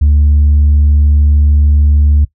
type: tone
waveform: sine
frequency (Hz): 73.42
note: D2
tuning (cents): 0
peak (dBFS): -3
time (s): 0.01-2.25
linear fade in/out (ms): 10
effects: noise-tail reverb RT60 0.1 s tail -20 dB re dry + tanh soft clip ceiling -3 dBFS